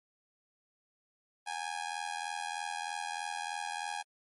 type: tone with amplitude modulation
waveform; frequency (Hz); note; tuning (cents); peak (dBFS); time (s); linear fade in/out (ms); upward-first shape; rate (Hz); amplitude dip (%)
sawtooth; 823; G#5; -16; -28; 1.46-4.03; 20; sine; 83.2; 90
effects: MP3 48 kbps